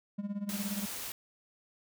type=tone with tremolo; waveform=triangle; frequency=202.8 Hz; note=G#3; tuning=41 cents flat; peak=-29 dBFS; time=0.18-0.86 s; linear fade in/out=10 ms; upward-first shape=sine; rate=17 Hz; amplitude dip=80%
type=noise; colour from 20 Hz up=white; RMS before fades=-40 dBFS; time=0.49-1.12 s; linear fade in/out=2 ms
effects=none